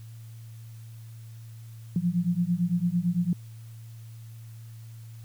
sine beating tone pair, 170.7 / 179.6 Hz, F3 / F3, -39 / +49 cents, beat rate 8.9 Hz, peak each -26 dBFS, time 1.96-3.33 s, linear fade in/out 2 ms, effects added 113 Hz sine -41 dBFS peak until 5.24 s + white hiss -59 dBFS RMS until 5.24 s

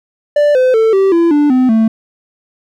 triangle tone with pitch steps, 587.3 / 511.3 / 445.1 / 387.5 / 337.3 / 293.6 / 255.6 / 222.5 Hz, D5 / C5 / A4 / G4 / E4 / D4 / C4 / A3, 0 / -40 / +20 / -20 / +40 / 0 / -40 / +20 cents, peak -5 dBFS, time 0.36-1.88 s, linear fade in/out 5 ms, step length 190 ms, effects none

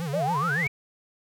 square tone with vibrato, 155.56 Hz, D#3, in tune, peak -29 dBFS, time 0-0.67 s, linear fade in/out 0 ms, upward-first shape sine, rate 7.1 Hz, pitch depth 210 cents each way
sine exponential sweep, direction up, 539 to 2343 Hz, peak -24 dBFS, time 0.13-0.68 s, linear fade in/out 10 ms
effects none

